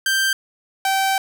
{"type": "tone pair in turn", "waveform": "sawtooth", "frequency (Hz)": [1570, 774.2], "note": ["G6", "G5"], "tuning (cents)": [2, -22], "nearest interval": "octave", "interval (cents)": 1224, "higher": "first", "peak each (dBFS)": -13, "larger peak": "neither", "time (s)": [[0.06, 0.33], [0.85, 1.18]], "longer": "second", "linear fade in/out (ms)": 2, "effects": []}